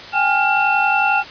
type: tone cluster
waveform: sine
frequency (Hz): 784 / 835 / 1407 / 2699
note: G5 / G#5 / F6 / E7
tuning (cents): 0 / +9 / +12 / +40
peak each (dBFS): -19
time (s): 0.12-1.24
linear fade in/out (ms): 50
effects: white hiss -34 dBFS RMS until 1.3 s + resampled to 11025 Hz